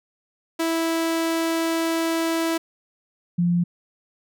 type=tone pair in turn; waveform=sawtooth / sine; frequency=328.6 / 174.07 Hz; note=E4 / F3; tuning=-5 / -5 cents; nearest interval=major seventh; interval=1100 cents; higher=first; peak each=-17 dBFS; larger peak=neither; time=0.59-2.58 / 3.38-3.64 s; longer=first; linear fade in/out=10 ms; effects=none